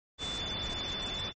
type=tone in noise; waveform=sine; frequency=3500 Hz; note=A7; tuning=10 cents flat; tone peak=-35 dBFS; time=0.18-1.33 s; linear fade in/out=50 ms; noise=pink; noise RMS=-39 dBFS; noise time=0.18-1.33 s; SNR=+1 dB; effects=MP3 32 kbps